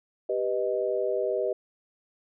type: chord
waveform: sine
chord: G augmented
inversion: none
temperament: equal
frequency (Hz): 392 / 493.9 / 622.3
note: G4 / B4 / D#5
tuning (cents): 0 / 0 / 0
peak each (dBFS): -29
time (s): 0.29-1.53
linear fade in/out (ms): 5
effects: none